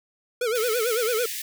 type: tone with vibrato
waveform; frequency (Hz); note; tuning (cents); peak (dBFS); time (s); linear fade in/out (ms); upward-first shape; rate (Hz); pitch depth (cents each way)
square; 463.3; A#4; -11; -23; 0.41-1.26; 5; sine; 9; 140
type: high-pass noise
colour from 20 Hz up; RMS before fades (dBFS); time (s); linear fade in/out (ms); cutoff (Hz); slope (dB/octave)
white; -32; 0.55-1.42; 5; 1700; 96
effects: none